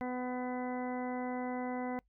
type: harmonic tone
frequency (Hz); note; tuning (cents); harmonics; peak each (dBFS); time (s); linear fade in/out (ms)
250.5; B3; +25; 1 / 2 / 3 / 4 / 5 / 6 / 7 / 8; -37 / -41 / -41 / -47 / -56 / -52 / -60 / -49; 0.01-1.99; 0
effects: noise-tail reverb RT60 0.1 s tail -24 dB re dry + added 50 Hz sine -70 dBFS peak until 2.08 s